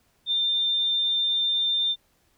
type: tone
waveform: sine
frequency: 3596 Hz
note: A7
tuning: 37 cents sharp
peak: -21 dBFS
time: 0.26-1.96 s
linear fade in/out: 50 ms
effects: pink hiss -66 dBFS RMS until 2.37 s